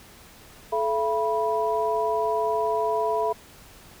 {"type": "tone cluster", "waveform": "sine", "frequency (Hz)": [433.2, 675, 979], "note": ["A4", "E5", "B5"], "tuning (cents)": [-27, 41, -15], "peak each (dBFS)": -26, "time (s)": [0.72, 3.33], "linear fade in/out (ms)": 10, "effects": ["pink hiss -49 dBFS RMS until 4 s"]}